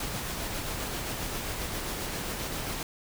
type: noise with tremolo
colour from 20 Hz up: pink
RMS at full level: -33 dBFS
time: 0-2.83 s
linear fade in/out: 2 ms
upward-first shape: sine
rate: 7.5 Hz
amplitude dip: 25%
effects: none

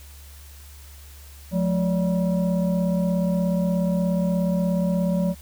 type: tone with frequency modulation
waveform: sine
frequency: 178.1 Hz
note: F3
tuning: 34 cents sharp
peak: -19 dBFS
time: 1.51-5.35 s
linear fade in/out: 50 ms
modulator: 393 Hz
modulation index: 0.8
effects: added 71 Hz sine -42 dBFS peak until 5.41 s + white hiss -49 dBFS RMS until 5.41 s

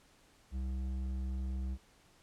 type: tone with hard clipping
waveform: sine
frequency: 65 Hz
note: C2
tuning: 11 cents flat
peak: -36 dBFS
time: 0.51-1.78 s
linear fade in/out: 50 ms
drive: 8 dB
effects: pink hiss -65 dBFS RMS until 2.22 s + low-pass 10000 Hz 12 dB/octave

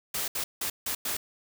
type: noise bursts at uneven times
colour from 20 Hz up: white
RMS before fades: -31 dBFS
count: 5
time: 0.14-0.28 / 0.35-0.44 / 0.61-0.7 / 0.86-0.95 / 1.05-1.17 s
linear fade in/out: 5 ms
effects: none

